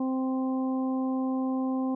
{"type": "harmonic tone", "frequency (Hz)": 261, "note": "C4", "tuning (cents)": -4, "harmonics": [1, 2, 3, 4], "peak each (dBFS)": [-26, -37, -39, -41], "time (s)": [0, 1.95], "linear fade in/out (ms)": 5, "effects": []}